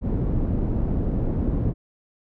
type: low-pass noise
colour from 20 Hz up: pink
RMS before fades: -23 dBFS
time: 0.01-1.74 s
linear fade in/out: 50 ms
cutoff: 300 Hz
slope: 12 dB/octave
effects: none